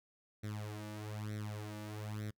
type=tone with flanger; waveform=sawtooth; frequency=105.9 Hz; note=G#2; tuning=34 cents sharp; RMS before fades=-43 dBFS; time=0.43-2.31 s; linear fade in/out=10 ms; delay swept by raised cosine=0.51 to 3.41 ms; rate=1.1 Hz; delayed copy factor=+0.85; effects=noise-tail reverb RT60 0.1 s tail -26 dB re dry